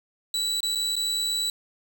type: tone with dropouts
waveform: 35% pulse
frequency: 3946 Hz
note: B7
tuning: 2 cents flat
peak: -22 dBFS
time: 0.34-1.5 s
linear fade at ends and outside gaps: 2 ms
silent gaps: 0.605-0.63 / 0.751-0.755 / 0.956-0.964 s
effects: none